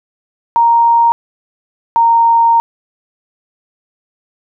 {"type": "tone pair in turn", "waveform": "sine", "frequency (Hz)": [932.3, 925.3], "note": ["A#5", "A#5"], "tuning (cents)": [0, -13], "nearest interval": "unison", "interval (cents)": 13, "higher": "first", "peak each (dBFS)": -6, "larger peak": "neither", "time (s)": [[0.56, 1.12], [1.96, 2.6]], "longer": "second", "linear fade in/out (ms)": 0, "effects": []}